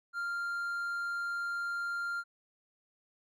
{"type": "tone", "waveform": "triangle", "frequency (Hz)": 1394, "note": "F6", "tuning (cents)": -4, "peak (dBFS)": -31, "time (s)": [0.13, 2.24], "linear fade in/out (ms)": 50, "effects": []}